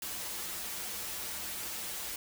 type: noise with comb filter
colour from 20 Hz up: white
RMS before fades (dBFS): -39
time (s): 0.02-2.16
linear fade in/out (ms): 2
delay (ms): 7.4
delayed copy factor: -0.9
effects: none